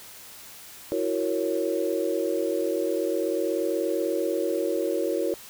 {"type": "chord", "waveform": "sine", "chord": "F# dominant seventh", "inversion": "third", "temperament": "equal", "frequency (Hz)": [329.6, 370, 466.2, 554.4], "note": ["E4", "F#4", "A#4", "C#5"], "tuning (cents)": [0, 0, 0, 0], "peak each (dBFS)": -29, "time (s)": [0.92, 5.34], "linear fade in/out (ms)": 0, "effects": ["white hiss -45 dBFS RMS until 5.49 s"]}